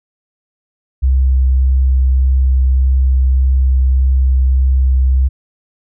sine tone with vibrato, 65.2 Hz, C2, 5 cents flat, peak -8 dBFS, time 1.02-5.29 s, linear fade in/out 20 ms, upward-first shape sine, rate 1.7 Hz, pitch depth 9 cents each way, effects none

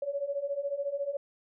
sine beating tone pair, 554.4 / 568.4 Hz, C#5 / C#5, 0 / +43 cents, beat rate 14 Hz, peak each -35 / -32 dBFS, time 0.02-1.17 s, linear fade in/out 5 ms, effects none

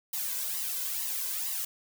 blue noise with flanger, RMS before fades -33 dBFS, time 0.13-1.65 s, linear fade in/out 5 ms, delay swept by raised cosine 1 to 2 ms, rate 2.2 Hz, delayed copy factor +0.75, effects none

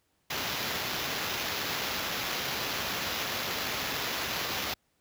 violet noise with sample-and-hold, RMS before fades -33 dBFS, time 0.3-4.74 s, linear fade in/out 5 ms, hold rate 8820 Hz, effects pink hiss -73 dBFS RMS until 5 s + high-pass 60 Hz 12 dB/octave

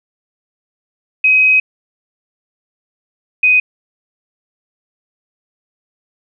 sine tone pair in turn, 2529 / 2501 Hz, D#7 / D#7, +28 / +8 cents, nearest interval unison, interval 20 cents, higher first, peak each -7 dBFS, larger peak neither, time 1.24-1.6 / 3.43-3.6 s, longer first, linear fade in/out 5 ms, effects none

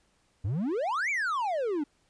triangle exponential two-way sweep, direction up then down, 87 to 2370 to 275.2 Hz, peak -25 dBFS, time 0.44-1.84 s, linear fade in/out 10 ms, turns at 1.1 s, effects pink hiss -69 dBFS RMS until 2.09 s + resampled to 22050 Hz

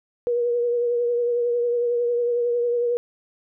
sine tone with vibrato, 479.1 Hz, A#4, 47 cents sharp, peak -19 dBFS, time 0.27-2.97 s, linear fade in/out 0 ms, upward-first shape triangle, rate 11 Hz, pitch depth 31 cents each way, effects none

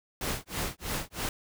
pink noise with tremolo, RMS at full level -31 dBFS, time 0.21-1.29 s, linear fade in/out 2 ms, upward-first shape sine, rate 3.1 Hz, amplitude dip 100%, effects none

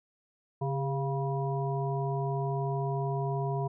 harmonic tone with a mistuned harmonic, 138.59 Hz, C#3, in tune, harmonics 1 / 3 / 5 / 7, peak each -30 / -35 / -37 / -38 dBFS, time 0.61-3.68 s, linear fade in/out 10 ms, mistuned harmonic 3, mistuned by -56 cents, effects none

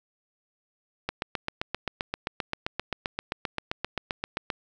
click train, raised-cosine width 0.3 ms, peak -12 dBFS, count 27, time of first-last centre 1.09-4.502 s, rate 7.62 Hz, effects none

